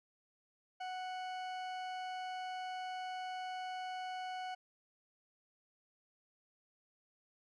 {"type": "tone", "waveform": "40% pulse", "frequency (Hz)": 740, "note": "F#5", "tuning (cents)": 0, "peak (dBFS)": -39, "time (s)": [0.8, 4.55], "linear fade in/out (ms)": 10, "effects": ["low-pass 4000 Hz 12 dB/octave"]}